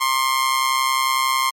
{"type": "tone with amplitude modulation", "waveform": "sawtooth", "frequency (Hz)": 1061, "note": "C6", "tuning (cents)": 24, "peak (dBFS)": -10, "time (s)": [0, 1.51], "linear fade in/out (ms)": 20, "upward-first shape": "sine", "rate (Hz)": 131, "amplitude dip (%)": 70, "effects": ["MP3 64 kbps"]}